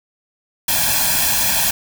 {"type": "noise with comb filter", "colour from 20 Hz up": "white", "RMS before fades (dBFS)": -17, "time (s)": [0.68, 1.71], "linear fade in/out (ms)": 5, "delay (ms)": 1.2, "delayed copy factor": 0.85, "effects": []}